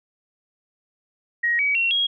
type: tone with pitch steps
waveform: sine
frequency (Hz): 1888 / 2271 / 2732 / 3287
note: A#6 / C#7 / F7 / G#7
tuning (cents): +22 / +41 / -39 / -19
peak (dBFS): -18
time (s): 1.43-2.07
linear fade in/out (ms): 10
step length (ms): 160
effects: none